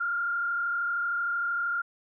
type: tone with frequency modulation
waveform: sine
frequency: 1400 Hz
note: F6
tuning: 4 cents sharp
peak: -26 dBFS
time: 0-1.82 s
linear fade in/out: 10 ms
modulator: 33 Hz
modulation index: 0.77
effects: none

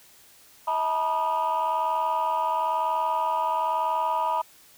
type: tone cluster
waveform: sine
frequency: 643 / 887 / 968 / 1229 Hz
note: E5 / A5 / B5 / D#6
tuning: -43 / +14 / -35 / -22 cents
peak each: -30 / -28 / -23 / -31 dBFS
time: 0.67-4.42 s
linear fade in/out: 10 ms
effects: tanh soft clip ceiling -18 dBFS + white hiss -54 dBFS RMS until 4.77 s

